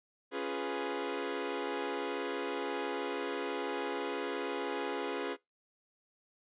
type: chord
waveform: sawtooth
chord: C# dominant seventh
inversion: none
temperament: equal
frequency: 277.2 / 349.2 / 415.3 / 493.9 Hz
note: C#4 / E#4 / G#4 / B4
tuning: 0 / 0 / 0 / 0 cents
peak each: -37 / -37 / -34 / -36 dBFS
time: 0.31-5.37 s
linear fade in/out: 50 ms
effects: noise-tail reverb RT60 0.2 s tail -23 dB re dry + resampled to 8000 Hz